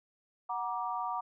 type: chord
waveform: sine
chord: Gb augmented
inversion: none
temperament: equal with one note detuned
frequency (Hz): 740 / 945.9 / 1174.7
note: Gb5 / Bb5 / D6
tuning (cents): 0 / +25 / 0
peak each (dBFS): -37 / -36 / -37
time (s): 0.49-1.21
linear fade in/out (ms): 10
effects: none